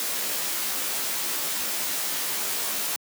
white noise with comb filter, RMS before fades -28 dBFS, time 0-2.96 s, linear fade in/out 0 ms, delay 16 ms, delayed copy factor -1, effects high-pass 200 Hz 12 dB/octave

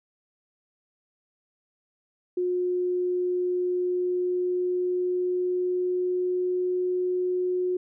sine tone with pitch glide, 360 to 363.3 Hz, F#4 to F#4, -47 to -32 cents, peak -23 dBFS, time 2.37-7.77 s, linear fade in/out 5 ms, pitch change +15 cents, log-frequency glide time 3.86-6.8 s, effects none

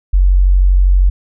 sine tone, 46.25 Hz, F#1, in tune, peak -6 dBFS, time 0.13-1.1 s, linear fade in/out 10 ms, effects none

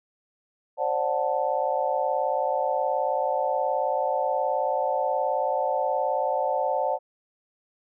sine chord, D dominant seventh, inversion third, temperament just, 528.6 / 587.3 / 734.2 / 881 Hz, C5 / D5 / F#5 / A5, +18 / 0 / -14 / +2 cents, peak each -28 dBFS, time 0.77-6.99 s, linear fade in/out 50 ms, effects none

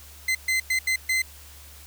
40% pulse tone bursts at uneven times, 2058 Hz, C7, 29 cents flat, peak -20 dBFS, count 5, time 0.28-0.35 / 0.48-0.6 / 0.7-0.79 / 0.87-0.96 / 1.09-1.22 s, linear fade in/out 5 ms, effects added 72 Hz sine -47 dBFS peak until 1.86 s + white hiss -48 dBFS RMS until 1.86 s

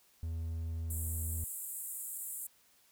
triangle tone, 81.8 Hz, E2, 13 cents flat, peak -33 dBFS, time 0.23-1.44 s, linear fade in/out 0 ms
pink band-pass noise, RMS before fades -42 dBFS, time 0.9-2.47 s, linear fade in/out 5 ms, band 7500 to 16000 Hz, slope 96 dB/octave
effects white hiss -67 dBFS RMS until 2.91 s

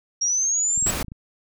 sine linear sweep, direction up, 5588 to 7800 Hz, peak -19 dBFS, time 0.21-0.91 s, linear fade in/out 10 ms
clicks, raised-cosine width 5 ms, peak -24 dBFS, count 10, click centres 0.777 / 0.826 / 0.861 / 0.899 / 0.937 / 0.974 / 1.012 / 1.046 / 1.083 / 1.119 s
pink noise, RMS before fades -27 dBFS, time 0.86-1.03 s, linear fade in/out 5 ms
effects none

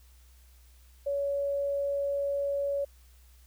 sine tone, 563 Hz, C#5, 27 cents sharp, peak -27 dBFS, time 1.06-2.85 s, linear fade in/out 10 ms, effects added 62 Hz sine -54 dBFS peak until 3.46 s + white hiss -64 dBFS RMS until 3.46 s

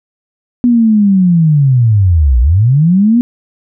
sine linear two-way sweep, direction down then up, 246.9 to 56.7 to 246.9 Hz, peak -5 dBFS, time 0.64-3.21 s, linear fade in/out 0 ms, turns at 2.4 s, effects none

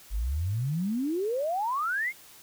sine exponential sweep, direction up, 46.25 to 2217 Hz, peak -26 dBFS, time 0.1-2.13 s, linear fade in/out 50 ms, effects white hiss -52 dBFS RMS until 2.42 s

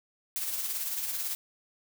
blue noise with tremolo, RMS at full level -31 dBFS, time 0.36-1.35 s, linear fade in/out 0 ms, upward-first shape triangle, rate 18 Hz, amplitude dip 50%, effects none

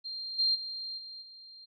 sine tone with level steps, 4186 Hz, C8, in tune, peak -36 / -24 / -36 / -42 / -48 dBFS, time 0.04-1.66 s, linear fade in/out 20 ms, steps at 0.38 / 0.54 / 0.97 / 1.21 s, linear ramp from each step 20 ms, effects none

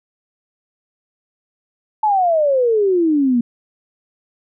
sine exponential sweep, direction down, 880 to 231.8 Hz, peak -12 dBFS, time 2.03-3.41 s, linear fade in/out 5 ms, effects none

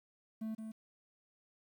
triangle tone with echo, 220.2 Hz, A3, 2 cents sharp, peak -35 dBFS, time 0.41-0.55 s, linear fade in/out 10 ms, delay 170 ms, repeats 1, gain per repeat -5 dB, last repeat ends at 0.72 s, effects 11-bit

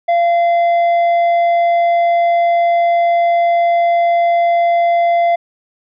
triangle tone with tanh clipping, 687 Hz, F5, 29 cents flat, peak -11 dBFS, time 0.08-5.36 s, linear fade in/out 10 ms, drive 10 dB, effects none

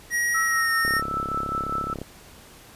square tone with pitch glide, 1900 to 1841.7 Hz, A#6 to A#6, +33 to -21 cents, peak -22 dBFS, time 0.1-1.02 s, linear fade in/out 50 ms, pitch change -54 cents, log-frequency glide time 0.45-0.71 s
sine tone with tremolo, 1318.5 Hz, E6, in tune, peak -23 dBFS, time 0.34-1.94 s, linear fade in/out 10 ms, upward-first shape triangle, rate 5.1 Hz, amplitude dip 55%
click train, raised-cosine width 2 ms, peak -19 dBFS, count 41, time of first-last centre 0.85-2.016 s, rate 34.3 Hz
effects pink hiss -48 dBFS RMS until 2.75 s + resampled to 32000 Hz

